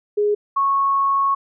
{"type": "tone pair in turn", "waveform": "sine", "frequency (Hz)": [415.3, 1101.7], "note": ["G#4", "C#6"], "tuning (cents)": [0, -11], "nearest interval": "octave + perfect fourth", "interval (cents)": 1689, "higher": "second", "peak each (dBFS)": [-15, -15], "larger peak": "neither", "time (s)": [[0.17, 0.35], [0.56, 1.35]], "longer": "second", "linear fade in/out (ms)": 10, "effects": []}